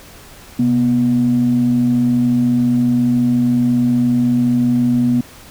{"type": "tone pair together", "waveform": "sine", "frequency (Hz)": [128.9, 243.3], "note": ["C3", "B3"], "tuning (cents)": [-26, -26], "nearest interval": "major seventh", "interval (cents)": 1100, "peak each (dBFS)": [-19, -11], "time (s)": [0.59, 5.21], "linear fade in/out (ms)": 5, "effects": ["tanh soft clip ceiling -6 dBFS", "pink hiss -40 dBFS RMS until 5.5 s"]}